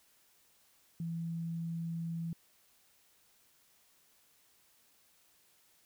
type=tone; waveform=sine; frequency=166.4 Hz; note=E3; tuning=17 cents sharp; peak=-35 dBFS; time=1-2.33 s; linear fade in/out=2 ms; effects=white hiss -68 dBFS RMS until 5.85 s